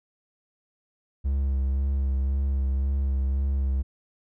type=tone with vibrato; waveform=triangle; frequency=67.7 Hz; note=C#2; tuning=40 cents flat; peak=-20 dBFS; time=1.24-3.83 s; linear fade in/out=20 ms; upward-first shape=sine; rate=1.9 Hz; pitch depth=28 cents each way; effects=none